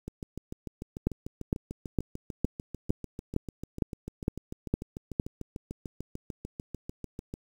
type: two click trains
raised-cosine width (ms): 3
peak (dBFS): -12 / -24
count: 10 / 50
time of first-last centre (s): 1.07-5.198 / 0.08-7.339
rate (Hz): 2.18 / 6.75
effects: 8-bit